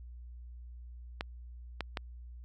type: clicks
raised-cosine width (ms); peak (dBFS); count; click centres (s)
0.3; -18; 3; 1.209 / 1.807 / 1.972
effects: added 60 Hz sine -45 dBFS peak until 2.44 s